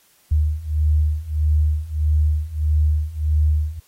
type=beating tone pair; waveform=sine; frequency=75.3 / 76.9 Hz; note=D2 / D#2; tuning=+44 / -20 cents; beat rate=1.6 Hz; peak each=-20 / -18 dBFS; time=0.31-3.8 s; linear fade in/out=10 ms; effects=white hiss -57 dBFS RMS until 3.87 s + AAC 48 kbps